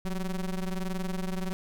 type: ring-modulated tone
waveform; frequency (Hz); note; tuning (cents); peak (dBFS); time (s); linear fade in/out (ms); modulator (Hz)
square; 95; F#2; +46; -27; 0.05-1.53; 0; 84.3
effects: none